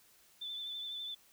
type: tone with vibrato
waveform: sine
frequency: 3520 Hz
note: A7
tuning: in tune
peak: -39 dBFS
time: 0.41-1.15 s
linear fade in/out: 10 ms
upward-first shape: sine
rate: 12 Hz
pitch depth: 27 cents each way
effects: white hiss -65 dBFS RMS until 1.32 s